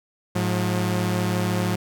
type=tone pair together; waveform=sawtooth; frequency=106.6 / 179.28 Hz; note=G#2 / F3; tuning=+46 / +46 cents; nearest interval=major sixth; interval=900 cents; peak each=-20 dBFS; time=0.35-1.76 s; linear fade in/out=10 ms; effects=none